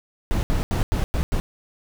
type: noise bursts at uneven times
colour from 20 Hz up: brown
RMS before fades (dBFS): -21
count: 6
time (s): 0.31-0.43 / 0.5-0.63 / 0.71-0.83 / 0.92-1.04 / 1.14-1.23 / 1.32-1.4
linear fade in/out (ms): 0
effects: none